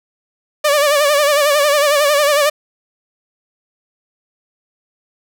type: tone with vibrato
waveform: sawtooth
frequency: 583 Hz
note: D5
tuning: 13 cents flat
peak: -7 dBFS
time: 0.64-2.5 s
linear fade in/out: 10 ms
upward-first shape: sine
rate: 11 Hz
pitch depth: 73 cents each way
effects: none